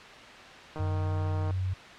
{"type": "click train", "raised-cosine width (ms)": 1, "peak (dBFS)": -25, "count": 117, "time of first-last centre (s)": [0.76, 1.508], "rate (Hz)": 155}
{"type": "tone with pitch glide", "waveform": "sine", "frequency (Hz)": [94, 93.4], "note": ["F#2", "F#2"], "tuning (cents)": [28, 17], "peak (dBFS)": -27, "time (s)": [0.79, 1.74], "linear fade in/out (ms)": 10, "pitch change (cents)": -11, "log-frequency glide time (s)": [1.15, 1.46]}
{"effects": ["white hiss -46 dBFS RMS until 1.98 s", "low-pass 3000 Hz 12 dB/octave"]}